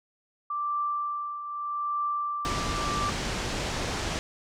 sine tone with tremolo, 1174.7 Hz, D6, in tune, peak -25 dBFS, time 0.5-3.1 s, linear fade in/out 5 ms, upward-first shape triangle, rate 0.81 Hz, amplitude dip 65%
pink low-pass noise, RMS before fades -31 dBFS, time 2.45-4.19 s, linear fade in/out 0 ms, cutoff 7300 Hz, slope 24 dB/octave
effects none

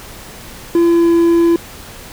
triangle tone with pitch glide, 340 to 337.7 Hz, F4 to E4, -46 to +42 cents, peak -6 dBFS, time 0.75-1.56 s, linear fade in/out 2 ms, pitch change -12 cents, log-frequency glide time 0.86-1.08 s, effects pink hiss -34 dBFS RMS until 2.12 s

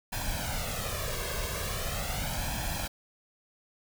pink noise with flanger, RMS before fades -33 dBFS, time 0.12-2.88 s, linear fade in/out 10 ms, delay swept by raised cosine 1.2 to 1.85 ms, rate 0.4 Hz, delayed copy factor +0.75, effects none

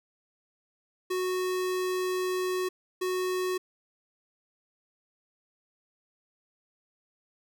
square tone bursts at uneven times, 368.4 Hz, F#4, 7 cents flat, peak -28 dBFS, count 2, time 1.1-2.69 / 3.01-3.58 s, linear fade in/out 10 ms, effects none

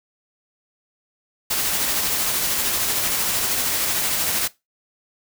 white noise with tremolo, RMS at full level -21 dBFS, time 1.5-4.48 s, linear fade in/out 10 ms, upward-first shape sine, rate 13 Hz, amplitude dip 25%, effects noise-tail reverb RT60 0.2 s tail -19 dB re dry

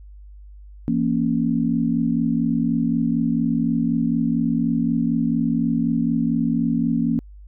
sine chord, A# diminished, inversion second, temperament equal with one note detuned, 167.99 / 233.1 / 277.2 Hz, E3 / A#3 / C#4, +33 / 0 / 0 cents, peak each -24 / -20 / -23 dBFS, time 0.88-7.19 s, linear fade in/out 0 ms, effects added 50 Hz sine -39 dBFS peak until 7.47 s

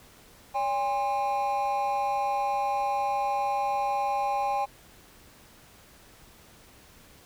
triangle tone with amplitude modulation, 809 Hz, G#5, 46 cents flat, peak -19 dBFS, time 0.54-4.66 s, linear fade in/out 20 ms, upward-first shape sine, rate 240 Hz, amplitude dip 85%, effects pink hiss -54 dBFS RMS until 7.25 s

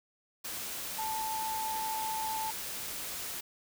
sine tone in noise, 880 Hz, A5, in tune, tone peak -33 dBFS, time 0.98-2.51 s, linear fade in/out 10 ms, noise white, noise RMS -39 dBFS, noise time 0.44-3.41 s, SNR +3 dB, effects none

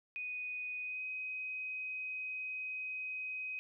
sine tone with pitch glide, 2489 to 2519 Hz, D#7 to D#7, 0 to +21 cents, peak -38 dBFS, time 0.16-3.59 s, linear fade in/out 0 ms, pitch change +21 cents, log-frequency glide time 0.81-1.04 s, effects none

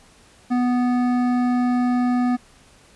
triangle tone with hard clipping, 246.9 Hz, B3, in tune, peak -19 dBFS, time 0.5-2.37 s, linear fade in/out 20 ms, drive 16 dB, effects pink hiss -52 dBFS RMS until 2.95 s + resampled to 24000 Hz

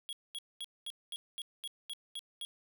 square tone bursts, 3322 Hz, G#7, in tune, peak -39 dBFS, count 10, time 0.09-2.45 s, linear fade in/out 0 ms, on 38 ms, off 220 ms, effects none

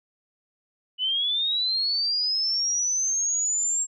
sine linear sweep, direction up, 2958 to 7540 Hz, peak -22 dBFS, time 0.98-3.87 s, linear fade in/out 50 ms, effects none

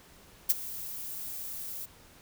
violet noise with ADSR envelope, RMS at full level -21 dBFS, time 0.49-1.86 s, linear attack 13 ms, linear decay 25 ms, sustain -18 dB, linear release 13 ms, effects pink hiss -56 dBFS RMS until 2.21 s

